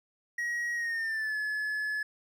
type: tone with pitch glide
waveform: triangle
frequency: 1900 to 1712.4 Hz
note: A#6 to A6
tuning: +33 to -47 cents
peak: -28 dBFS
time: 0.38-2.03 s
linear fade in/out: 5 ms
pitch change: -180 cents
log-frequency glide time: 0.74-1.37 s
effects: none